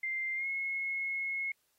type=tone with pitch glide; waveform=sine; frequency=2093 to 2172 Hz; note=C7 to C#7; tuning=0 to -36 cents; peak=-32 dBFS; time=0.03-1.52 s; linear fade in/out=5 ms; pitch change=+64 cents; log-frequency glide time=0.35-0.47 s; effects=white hiss -75 dBFS RMS until 1.78 s + AAC 48 kbps

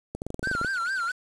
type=clicks; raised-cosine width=2 ms; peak=-19 dBFS; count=12; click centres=0.15 / 0.219 / 0.266 / 0.304 / 0.344 / 0.394 / 0.429 / 0.473 / 0.514 / 0.551 / 0.614 / 0.647 s
type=tone with vibrato; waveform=triangle; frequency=1465 Hz; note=F#6; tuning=18 cents flat; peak=-24 dBFS; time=0.43-1.12 s; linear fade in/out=10 ms; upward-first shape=sine; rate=4.5 Hz; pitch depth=140 cents each way
effects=resampled to 22050 Hz + 7-bit

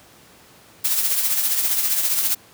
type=noise with tremolo; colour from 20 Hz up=blue; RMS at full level=-18 dBFS; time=0.84-2.35 s; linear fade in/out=10 ms; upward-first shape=triangle; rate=15 Hz; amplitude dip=55%; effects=pink hiss -49 dBFS RMS until 2.53 s + high-pass 100 Hz 12 dB/octave

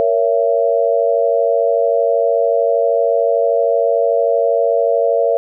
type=chord; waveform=sine; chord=A# diminished; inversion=none; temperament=just; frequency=466.2 / 559.4 / 671.3 Hz; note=A#4 / C#5 / E5; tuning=0 / +16 / +31 cents; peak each=-16 dBFS; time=0-5.37 s; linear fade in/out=0 ms; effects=none

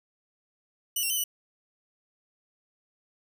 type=tone with pitch steps; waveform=5% pulse; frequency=2958 / 2742 / 3044 / 2965 Hz; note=F#7 / F7 / F#7 / F#7; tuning=-1 / -32 / +48 / +3 cents; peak=-18 dBFS; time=0.96-1.24 s; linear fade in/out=5 ms; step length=70 ms; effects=none

